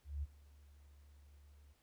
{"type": "tone with ADSR envelope", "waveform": "sine", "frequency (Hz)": 71.9, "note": "D2", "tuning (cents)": -36, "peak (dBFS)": -36, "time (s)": [0.04, 1.74], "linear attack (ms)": 190, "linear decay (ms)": 29, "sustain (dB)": -23, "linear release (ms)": 21, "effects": ["pink hiss -75 dBFS RMS until 1.82 s"]}